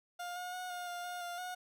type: tone with pitch steps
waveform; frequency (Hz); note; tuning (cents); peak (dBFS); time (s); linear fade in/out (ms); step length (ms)
30% pulse; 706 / 720 / 730 / 714 / 704 / 714 / 700 / 727; F5 / F#5 / F#5 / F5 / F5 / F5 / F5 / F#5; +19 / -47 / -24 / +38 / +14 / +38 / +4 / -31; -37; 0.19-1.55; 10; 170
effects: none